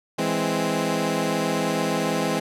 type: chord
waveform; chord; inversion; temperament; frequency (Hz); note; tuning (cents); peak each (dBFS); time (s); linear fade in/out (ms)
15% pulse; E augmented; none; equal; 164.81 / 207.7 / 261.6; E3 / G#3 / B#3; 0 / 0 / 0; -20; 0.18-2.4; 10
effects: low-pass 12000 Hz 12 dB/octave